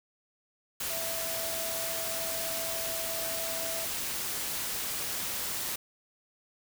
sine tone in noise, 659.3 Hz, E5, in tune, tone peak -38 dBFS, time 0.9-3.85 s, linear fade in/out 5 ms, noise white, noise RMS -34 dBFS, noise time 0.8-5.76 s, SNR -7 dB, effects none

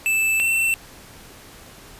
square tone pair in turn, 2637 / 2688 Hz, E7 / E7, 0 / +33 cents, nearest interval unison, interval 33 cents, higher second, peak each -18 dBFS, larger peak neither, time 0.06-0.4 / 0.4-0.74 s, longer neither, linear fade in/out 0 ms, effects pink hiss -44 dBFS RMS until 1.99 s + resampled to 32000 Hz

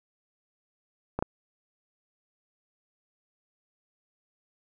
clicks, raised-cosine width 1 ms, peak -15 / -12 dBFS, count 2, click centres 1.19 / 1.225 s, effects none

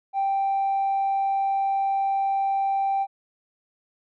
triangle tone with tanh clipping, 784 Hz, G5, in tune, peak -21 dBFS, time 0.13-3.07 s, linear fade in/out 50 ms, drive 5 dB, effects none

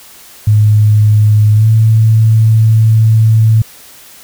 sine tone with pitch glide, 106.1 to 110.8 Hz, G#2 to A2, +38 to +13 cents, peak -4 dBFS, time 0.47-3.62 s, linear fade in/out 5 ms, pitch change +75 cents, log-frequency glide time 1.55-1.67 s, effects white hiss -37 dBFS RMS until 4.23 s

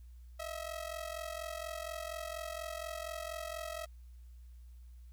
sawtooth ring-modulated tone, 645 Hz, E5, 38 cents flat, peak -33 dBFS, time 0.39-3.86 s, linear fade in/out 10 ms, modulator 22.1 Hz, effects added 60 Hz sine -50 dBFS peak until 5.12 s + white hiss -75 dBFS RMS until 5.12 s

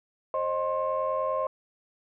sine tone cluster, 530 / 620 / 1060 Hz, C5 / D#5 / C6, +22 / -6 / +22 cents, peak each -29 dBFS, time 0.34-1.47 s, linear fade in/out 2 ms, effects tanh soft clip ceiling -18 dBFS

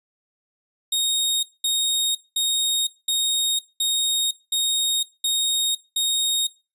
sawtooth tone bursts, 3729 Hz, A#7, in tune, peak -16 dBFS, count 8, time 0.92-6.47 s, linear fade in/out 5 ms, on 510 ms, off 210 ms, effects noise-tail reverb RT60 0.3 s tail -22 dB re dry + resampled to 32000 Hz

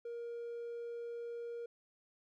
triangle tone, 470.7 Hz, A#4, 17 cents sharp, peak -38 dBFS, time 0.05-1.66 s, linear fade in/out 5 ms, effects tanh soft clip ceiling -35 dBFS

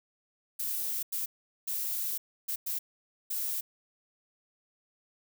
violet noise bursts at uneven times, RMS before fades -33 dBFS, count 6, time 0.59-1.03 / 1.12-1.26 / 1.67-2.18 / 2.48-2.56 / 2.66-2.79 / 3.3-3.61 s, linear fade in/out 10 ms, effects none

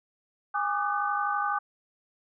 sine tone cluster, 820 / 1166 / 1218 / 1509 Hz, G#5 / D6 / D#6 / F#6, -22 / -13 / -37 / +34 cents, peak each -30 / -32 / -30 / -33 dBFS, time 0.54-1.59 s, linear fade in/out 10 ms, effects none

